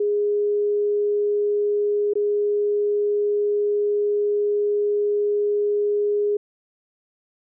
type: tone with dropouts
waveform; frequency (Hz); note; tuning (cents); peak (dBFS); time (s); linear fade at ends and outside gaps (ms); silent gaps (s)
sine; 413.1; G#4; -9; -18; 0-6.37; 5; 2.136-2.154
effects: none